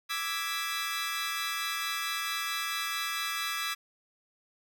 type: chord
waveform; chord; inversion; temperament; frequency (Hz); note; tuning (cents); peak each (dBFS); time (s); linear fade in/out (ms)
20% pulse; E dominant seventh; third; equal; 1174.7 / 1318.5 / 1661.2 / 1975.5; D6 / E6 / G#6 / B6; 0 / 0 / 0 / 0; -32; 0.09-3.75; 20
effects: none